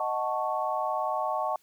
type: chord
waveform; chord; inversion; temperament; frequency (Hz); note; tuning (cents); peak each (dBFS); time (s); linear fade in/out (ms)
sine; D# half-diminished seventh; none; equal; 622.3 / 740 / 880 / 1108.7; D#5 / F#5 / A5 / C#6; 0 / 0 / 0 / 0; -32; 0-1.56; 2
effects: white hiss -65 dBFS RMS until 1.62 s